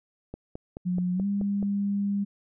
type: click train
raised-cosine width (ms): 2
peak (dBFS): -23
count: 7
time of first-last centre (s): 0.34-1.628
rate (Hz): 4.66
type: tone with pitch glide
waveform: sine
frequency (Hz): 180 to 200.9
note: F#3 to G3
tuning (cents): -47 to +43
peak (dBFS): -24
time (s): 0.85-2.25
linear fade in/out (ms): 20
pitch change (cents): +190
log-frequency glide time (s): 1.14-1.26
effects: none